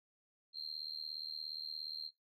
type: tone with amplitude modulation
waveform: sine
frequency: 4186 Hz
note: C8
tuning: in tune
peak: -36 dBFS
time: 0.53-2.11 s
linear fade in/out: 50 ms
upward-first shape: sine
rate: 77.1 Hz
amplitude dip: 100%
effects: noise-tail reverb RT60 0.2 s tail -24 dB re dry + tanh soft clip ceiling -34 dBFS